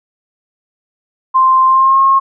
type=tone with pitch glide; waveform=sine; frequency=1046.5 to 1079.7 Hz; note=C6 to C#6; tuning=0 to -46 cents; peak=-6 dBFS; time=1.34-2.2 s; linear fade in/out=20 ms; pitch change=+54 cents; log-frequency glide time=1.67-2 s; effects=none